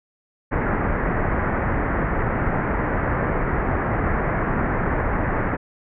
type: low-pass noise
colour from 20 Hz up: pink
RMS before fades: -22 dBFS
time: 0.51-5.57 s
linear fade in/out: 20 ms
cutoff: 2000 Hz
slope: 48 dB/octave
effects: none